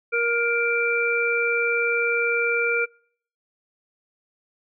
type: harmonic tone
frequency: 470.1 Hz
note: A#4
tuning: 15 cents sharp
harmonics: 1 / 3 / 5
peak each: -24 / -24 / -24 dBFS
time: 0.12-2.86 s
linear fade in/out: 20 ms
effects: noise-tail reverb RT60 0.6 s tail -26 dB re dry